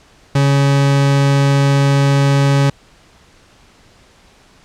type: tone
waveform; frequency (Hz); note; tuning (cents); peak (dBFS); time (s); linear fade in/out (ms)
40% pulse; 139.6; C#3; +13; -9; 0.35-2.7; 5
effects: pink hiss -48 dBFS RMS until 4.64 s + low-pass 7000 Hz 12 dB/octave